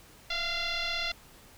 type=tone with frequency modulation; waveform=sine; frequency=709 Hz; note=F5; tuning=26 cents sharp; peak=-29 dBFS; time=0.3-1.12 s; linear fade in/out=5 ms; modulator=691 Hz; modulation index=5.9; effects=pink hiss -55 dBFS RMS until 1.57 s